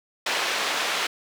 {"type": "band-pass noise", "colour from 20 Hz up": "white", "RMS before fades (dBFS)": -26, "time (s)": [0.26, 1.07], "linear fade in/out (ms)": 5, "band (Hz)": [430, 3400], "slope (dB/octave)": 12, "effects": []}